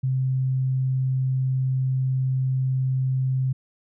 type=tone; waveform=sine; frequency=130.81 Hz; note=C3; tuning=in tune; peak=-20 dBFS; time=0.03-3.53 s; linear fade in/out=10 ms; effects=none